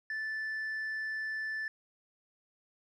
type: tone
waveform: sine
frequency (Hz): 1755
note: A6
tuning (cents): -5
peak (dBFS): -31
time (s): 0.1-1.68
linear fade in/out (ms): 2
effects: tanh soft clip ceiling -33 dBFS + 12-bit